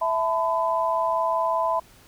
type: chord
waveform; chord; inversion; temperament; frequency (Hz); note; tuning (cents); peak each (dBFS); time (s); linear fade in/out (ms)
sine; E suspended fourth; none; equal with one note detuned; 659.3 / 880 / 1005; E5 / A5 / B5; 0 / 0 / +30; -25 / -29 / -23; 0.01-1.8; 10
effects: pink hiss -53 dBFS RMS until 2.07 s